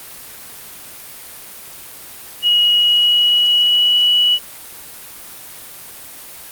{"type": "tone with pitch glide", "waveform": "sine", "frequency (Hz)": [2900, 2939], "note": ["F#7", "F#7"], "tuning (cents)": [-35, -12], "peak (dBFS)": -10, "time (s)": [2.42, 4.39], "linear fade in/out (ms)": 50, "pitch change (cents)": 23, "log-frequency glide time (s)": [2.72, 4.01], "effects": ["white hiss -35 dBFS RMS until 6.51 s", "Opus 32 kbps"]}